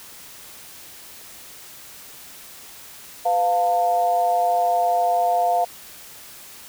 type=tone with amplitude modulation; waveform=sine; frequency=700 Hz; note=F5; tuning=4 cents sharp; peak=-13 dBFS; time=3.25-5.65 s; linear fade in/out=10 ms; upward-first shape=sine; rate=199 Hz; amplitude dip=75%; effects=white hiss -42 dBFS RMS until 6.68 s